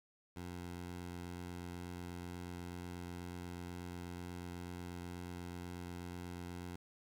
15% pulse tone with vibrato, 88.2 Hz, F2, 18 cents sharp, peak -38 dBFS, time 0.36-6.76 s, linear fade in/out 5 ms, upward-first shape triangle, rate 2.1 Hz, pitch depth 9 cents each way, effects 11-bit

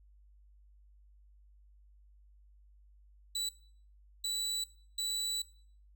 30% pulse tone bursts at uneven times, 3951 Hz, B7, in tune, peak -30 dBFS, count 3, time 3.35-3.49 / 4.24-4.64 / 4.98-5.42 s, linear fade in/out 5 ms, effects noise-tail reverb RT60 0.5 s tail -19 dB re dry + added 50 Hz sine -58 dBFS peak until 5.95 s

